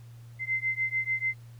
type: beating tone pair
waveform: sine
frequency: 2069 / 2075.8 Hz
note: C7 / C7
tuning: -20 / -14 cents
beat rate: 6.8 Hz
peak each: -30 dBFS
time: 0.39-1.35 s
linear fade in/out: 50 ms
effects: added 117 Hz sine -45 dBFS peak until 1.59 s + pink hiss -62 dBFS RMS until 1.59 s